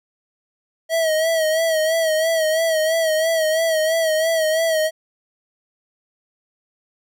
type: tone with vibrato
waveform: square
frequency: 641 Hz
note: E5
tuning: 49 cents flat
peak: -17 dBFS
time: 0.89-4.91 s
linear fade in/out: 50 ms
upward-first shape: sine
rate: 3 Hz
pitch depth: 54 cents each way
effects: none